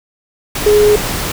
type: tone in noise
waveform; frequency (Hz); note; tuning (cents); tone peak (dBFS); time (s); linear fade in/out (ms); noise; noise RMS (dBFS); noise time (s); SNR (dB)
sine; 418.2; G#4; +12; -6; 0.66-0.96; 5; pink; -19; 0.55-1.32; +10
effects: none